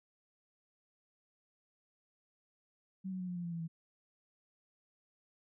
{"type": "tone with pitch steps", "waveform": "sine", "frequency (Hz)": [189.7, 185.8, 181.97, 178.23, 174.56, 170.97, 167.45, 164], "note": ["F#3", "F#3", "F#3", "F3", "F3", "F3", "E3", "E3"], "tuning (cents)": [43, 7, -29, 35, -1, -37, 27, -9], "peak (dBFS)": -37, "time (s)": [3.04, 3.68], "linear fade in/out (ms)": 20, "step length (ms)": 80, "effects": []}